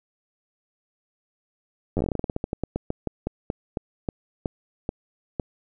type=slowing click train; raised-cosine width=2 ms; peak=-12 dBFS; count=27; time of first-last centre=1.97-5.398 s; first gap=10 ms; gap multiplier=1.17; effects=none